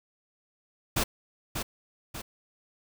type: noise with echo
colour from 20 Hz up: pink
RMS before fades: -26 dBFS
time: 0.96-1.04 s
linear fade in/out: 10 ms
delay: 590 ms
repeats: 2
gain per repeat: -6 dB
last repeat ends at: 2.22 s
effects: none